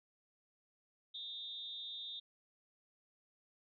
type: tone with amplitude modulation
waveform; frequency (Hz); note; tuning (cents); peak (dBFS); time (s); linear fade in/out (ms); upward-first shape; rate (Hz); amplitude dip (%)
sine; 3628; A#7; -48; -39; 1.14-2.2; 10; sine; 286; 95
effects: none